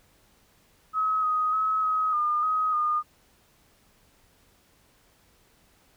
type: tone with pitch steps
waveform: sine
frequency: 1278 / 1252 / 1283 / 1268 / 1211 / 1261 / 1220 Hz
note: D#6 / D#6 / E6 / D#6 / D#6 / D#6 / D#6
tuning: +46 / +10 / -47 / +32 / -47 / +23 / -34 cents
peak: -22 dBFS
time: 0.93-3.03 s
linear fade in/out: 50 ms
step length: 300 ms
effects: pink hiss -62 dBFS RMS until 5.96 s